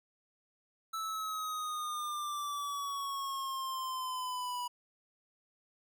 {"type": "exponential sweep", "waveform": "square", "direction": "down", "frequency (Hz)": [1318, 976], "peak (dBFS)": -36, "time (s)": [0.93, 4.68], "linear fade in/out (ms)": 10, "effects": []}